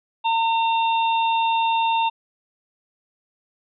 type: harmonic tone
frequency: 910 Hz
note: A#5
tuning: 42 cents flat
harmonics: 1 / 3 / 4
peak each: -18 / -28 / -30 dBFS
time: 0.24-2.1 s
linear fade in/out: 20 ms
effects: none